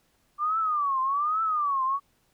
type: tone with vibrato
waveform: sine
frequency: 1174.7 Hz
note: D6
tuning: in tune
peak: -23 dBFS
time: 0.38-2 s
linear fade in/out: 50 ms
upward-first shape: triangle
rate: 1.2 Hz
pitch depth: 220 cents each way
effects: pink hiss -68 dBFS RMS until 2.33 s